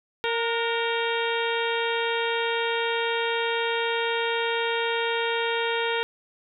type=harmonic tone with a mistuned harmonic; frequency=462 Hz; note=A#4; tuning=16 cents flat; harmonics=1 / 2 / 3 / 4 / 5 / 6 / 7 / 8; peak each=-27 / -30 / -32 / -33 / -34 / -35 / -35 / -36 dBFS; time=0.24-6.03 s; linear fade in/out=0 ms; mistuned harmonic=3; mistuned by=+54 cents; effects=none